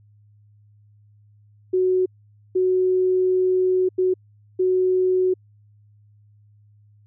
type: tone bursts at uneven times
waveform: sine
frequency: 370 Hz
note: F#4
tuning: in tune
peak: -16 dBFS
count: 4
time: 1.73-2.06 / 2.55-3.89 / 3.98-4.14 / 4.59-5.34 s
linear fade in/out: 10 ms
effects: added 104 Hz sine -51 dBFS peak until 7.06 s